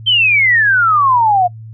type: exponential sweep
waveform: sine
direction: down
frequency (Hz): 3158 to 698.5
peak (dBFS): -8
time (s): 0.06-1.48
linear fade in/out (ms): 20
effects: noise-tail reverb RT60 0.1 s tail -24 dB re dry + added 111 Hz sine -29 dBFS peak until 1.73 s